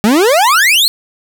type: exponential sweep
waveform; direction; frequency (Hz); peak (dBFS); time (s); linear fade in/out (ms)
40% pulse; up; 198.1 to 4446; -6; 0.04-0.88; 0
effects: none